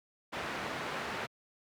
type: low-pass noise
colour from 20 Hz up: white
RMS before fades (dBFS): -38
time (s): 0.32-1.27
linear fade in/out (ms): 20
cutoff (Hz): 1800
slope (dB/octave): 12
effects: high-pass 100 Hz 12 dB/octave